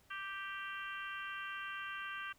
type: harmonic tone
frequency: 392 Hz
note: G4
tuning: in tune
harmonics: 3 / 4 / 5 / 6 / 7 / 8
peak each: -46 / -44 / -52 / -54 / -49 / -53 dBFS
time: 0.1-2.33 s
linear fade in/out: 10 ms
effects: pink hiss -69 dBFS RMS until 2.38 s